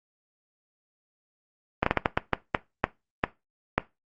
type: slowing click train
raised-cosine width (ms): 0.5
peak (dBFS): -5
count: 11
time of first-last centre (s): 1.83-3.78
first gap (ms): 34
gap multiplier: 1.36
effects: noise-tail reverb RT60 0.2 s tail -17 dB re dry + Opus 24 kbps